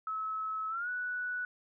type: tone with pitch glide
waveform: sine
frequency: 1294 to 1477.9 Hz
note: E6 to F#6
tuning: -32 to -2 cents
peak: -33 dBFS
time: 0.07-1.45 s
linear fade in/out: 2 ms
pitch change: +230 cents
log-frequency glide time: 0.69-0.89 s
effects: none